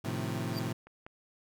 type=chord; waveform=25% pulse; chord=F dominant seventh; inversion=first; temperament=equal; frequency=110 / 130.81 / 155.56 / 174.61 Hz; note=A2 / C3 / Eb3 / F3; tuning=0 / 0 / 0 / 0 cents; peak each=-33 / -34 / -36 / -36 dBFS; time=0.04-0.73 s; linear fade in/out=10 ms
type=tone with exponential growth; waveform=square; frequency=4724 Hz; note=D8; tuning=9 cents sharp; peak=-35 dBFS; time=0.5-0.59 s; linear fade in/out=2 ms; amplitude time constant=18 ms
type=clicks; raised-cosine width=0.5 ms; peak=-33 / -38 / -31 dBFS; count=3; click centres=0.66 / 0.87 / 1.065 s
effects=none